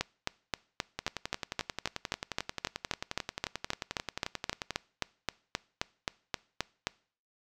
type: two click trains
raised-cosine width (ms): 0.2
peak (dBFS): -12 / -16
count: 27 / 43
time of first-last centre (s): 0.01-6.87 / 0.99-4.707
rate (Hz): 3.79 / 11.3
effects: noise-tail reverb RT60 0.5 s tail -23 dB re dry